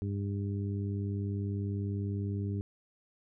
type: harmonic tone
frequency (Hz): 100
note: G2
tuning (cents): +35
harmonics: 1 / 2 / 3 / 4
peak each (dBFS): -32 / -38 / -42 / -44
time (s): 0.02-2.61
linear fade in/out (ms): 0
effects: none